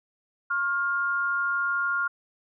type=tone pair together; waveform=sine; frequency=1094 / 1407.3 Hz; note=C#6 / F6; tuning=-23 / +13 cents; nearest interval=major third; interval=436 cents; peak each=-31 / -24 dBFS; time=0.5-2.08 s; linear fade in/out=10 ms; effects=none